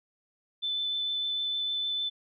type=tone with vibrato; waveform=sine; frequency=3517 Hz; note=A7; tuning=1 cent flat; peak=-28 dBFS; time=0.62-2.1 s; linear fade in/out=20 ms; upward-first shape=triangle; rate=6.6 Hz; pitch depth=9 cents each way; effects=none